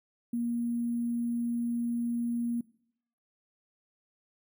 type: tone with sample-and-hold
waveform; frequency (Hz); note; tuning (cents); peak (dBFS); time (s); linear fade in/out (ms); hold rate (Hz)
sine; 236.5; A#3; +25; -28; 0.33-2.61; 5; 11025
effects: noise-tail reverb RT60 0.7 s tail -22 dB re dry